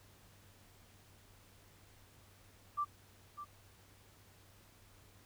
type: tone with echo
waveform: sine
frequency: 1174.7 Hz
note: D6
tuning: in tune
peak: -32 dBFS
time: 2.77-2.85 s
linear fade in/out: 20 ms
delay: 600 ms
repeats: 1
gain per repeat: -11 dB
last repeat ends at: 3.45 s
effects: added 97 Hz sine -65 dBFS peak until 5.25 s + pink hiss -64 dBFS RMS until 5.25 s